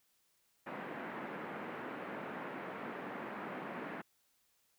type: band-pass noise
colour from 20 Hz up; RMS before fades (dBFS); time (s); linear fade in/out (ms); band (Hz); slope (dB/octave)
pink; -44; 0.66-4.02; 10; 190 to 2100; 24
effects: white hiss -75 dBFS RMS until 4.78 s